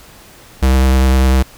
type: tone with vibrato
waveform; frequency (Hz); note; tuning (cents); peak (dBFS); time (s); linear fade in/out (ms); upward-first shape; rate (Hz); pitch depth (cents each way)
square; 65.41; C2; 0; -9; 0.62-1.43; 10; triangle; 10; 22
effects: pink hiss -41 dBFS RMS until 1.57 s